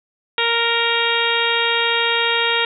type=harmonic tone; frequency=465.9 Hz; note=A#4; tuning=1 cent flat; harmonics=1 / 2 / 3 / 4 / 5 / 6 / 7 / 8; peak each=-24 / -24 / -24 / -24 / -24 / -24 / -24 / -24 dBFS; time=0.38-2.65 s; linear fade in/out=2 ms; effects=none